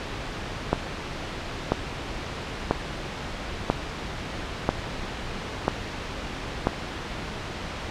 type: click train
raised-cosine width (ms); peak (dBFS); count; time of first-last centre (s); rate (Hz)
1; -5; 7; 0.73-6.671; 1.01
effects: pink hiss -33 dBFS RMS until 7.9 s + low-pass 4000 Hz 12 dB/octave